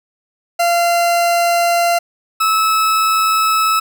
40% pulse tone pair in turn, 689 / 1300.7 Hz, F5 / E6, -24 / -24 cents, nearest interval major seventh, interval 1100 cents, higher second, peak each -11 dBFS, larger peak neither, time 0.59-1.99 / 2.4-3.8 s, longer neither, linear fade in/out 10 ms, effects none

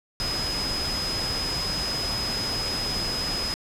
sine tone in noise, 5050 Hz, D#8, 25 cents sharp, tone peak -27 dBFS, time 0.2-3.54 s, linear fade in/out 0 ms, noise pink, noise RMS -31 dBFS, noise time 0.2-3.54 s, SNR +1 dB, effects low-pass 10000 Hz 12 dB/octave

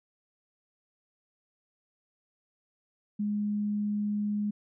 sine tone, 207.7 Hz, G#3, in tune, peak -27 dBFS, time 3.19-4.51 s, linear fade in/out 10 ms, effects none

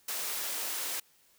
white high-pass noise, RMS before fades -35 dBFS, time 0.08-1 s, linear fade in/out 5 ms, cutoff 340 Hz, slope 12 dB/octave, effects white hiss -65 dBFS RMS until 1.38 s

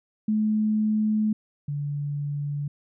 sine tone pair in turn, 214.7 / 144.54 Hz, A3 / D3, -42 / -27 cents, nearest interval perfect fifth, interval 685 cents, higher first, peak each -20 / -26 dBFS, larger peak first, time 0.28-1.33 / 1.68-2.68 s, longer first, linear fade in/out 5 ms, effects none

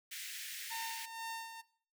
pink high-pass noise, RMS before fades -45 dBFS, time 0.11-1.06 s, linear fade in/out 10 ms, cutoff 1700 Hz, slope 48 dB/octave
sawtooth tone with tremolo, 909 Hz, A#5, 44 cents flat, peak -35 dBFS, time 0.7-1.62 s, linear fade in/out 20 ms, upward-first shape sine, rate 2.1 Hz, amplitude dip 60%
effects noise-tail reverb RT60 0.5 s tail -19 dB re dry

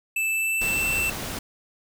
square tone with pitch glide, 2637 to 2678 Hz, E7 to E7, 0 to +27 cents, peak -23 dBFS, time 0.16-1.1 s, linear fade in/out 5 ms, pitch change +27 cents, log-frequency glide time 0.29-0.91 s
pink noise, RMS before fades -32 dBFS, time 0.61-1.39 s, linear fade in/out 5 ms
effects none

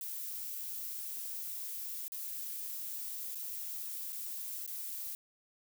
violet noise with dropouts, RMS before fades -41 dBFS, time 0.01-5.15 s, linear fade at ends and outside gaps 1 ms, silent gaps 2.081-2.12 / 3.348-3.354 / 4.124-4.128 / 4.664-4.676 s, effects none

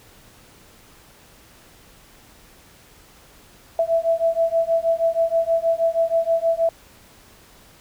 sine beating tone pair, 659.3 / 665.6 Hz, E5 / E5, 0 / +17 cents, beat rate 6.3 Hz, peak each -20 dBFS, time 3.79-6.69 s, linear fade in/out 2 ms, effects pink hiss -50 dBFS RMS until 7.8 s

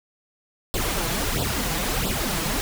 pink noise with flanger, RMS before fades -25 dBFS, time 0.74-2.61 s, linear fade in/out 0 ms, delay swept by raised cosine 0.23 to 6.13 ms, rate 1.5 Hz, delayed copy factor +0.8, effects none

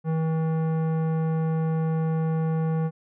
sine tone with tanh clipping, 160.5 Hz, E3, 46 cents flat, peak -24 dBFS, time 0.04-2.91 s, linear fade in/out 50 ms, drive 15 dB, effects none

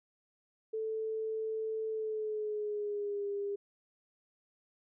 sine tone with pitch glide, 440 to 403.5 Hz, A4 to G#4, 0 to -50 cents, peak -33 dBFS, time 0.73-3.56 s, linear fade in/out 10 ms, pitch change -150 cents, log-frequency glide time 1.89-3.28 s, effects none

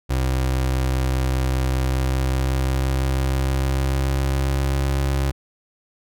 30% pulse tone with pitch glide, 65 to 68.11 Hz, C2 to C#2, -11 to -30 cents, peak -16 dBFS, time 0.09-5.32 s, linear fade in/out 20 ms, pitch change +81 cents, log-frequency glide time 1.79-4.96 s, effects none

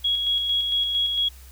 sine tone with tremolo, 3322 Hz, G#7, in tune, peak -19 dBFS, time 0.04-1.29 s, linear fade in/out 10 ms, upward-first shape square, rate 4.4 Hz, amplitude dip 35%, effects added 64 Hz sine -43 dBFS peak until 1.51 s + white hiss -51 dBFS RMS until 1.51 s

